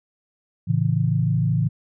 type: chord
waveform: sine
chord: A major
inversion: none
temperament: equal with one note detuned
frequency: 111.73 / 138.59 / 164.81 Hz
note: A2 / C#3 / E3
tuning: +27 / 0 / 0 cents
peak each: -22 dBFS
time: 0.67-1.69 s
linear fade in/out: 20 ms
effects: none